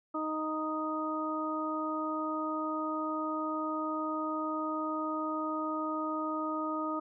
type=harmonic tone; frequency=311.1 Hz; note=D#4; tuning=in tune; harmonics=1 / 2 / 3 / 4; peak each=-35 / -39 / -41 / -35 dBFS; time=0.14-7 s; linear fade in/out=10 ms; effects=none